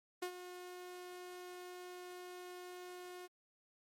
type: tone with ADSR envelope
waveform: sawtooth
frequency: 360.2 Hz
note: F#4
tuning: 46 cents flat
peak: -33 dBFS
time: 0.22-3.28 s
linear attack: 7 ms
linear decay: 82 ms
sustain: -11 dB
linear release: 30 ms
effects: MP3 64 kbps